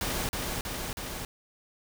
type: noise with echo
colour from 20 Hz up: pink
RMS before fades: -31 dBFS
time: 0.01-0.29 s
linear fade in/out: 2 ms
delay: 320 ms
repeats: 3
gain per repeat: -2 dB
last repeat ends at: 1.25 s
effects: none